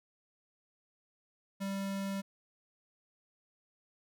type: tone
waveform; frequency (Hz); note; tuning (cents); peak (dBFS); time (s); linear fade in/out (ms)
square; 196; G3; 0; -35; 1.6-2.22; 20
effects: none